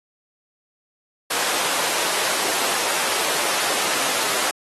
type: high-pass noise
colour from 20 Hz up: pink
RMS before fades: -23 dBFS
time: 1.3-4.51 s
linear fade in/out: 10 ms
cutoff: 530 Hz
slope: 12 dB/octave
effects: AAC 32 kbps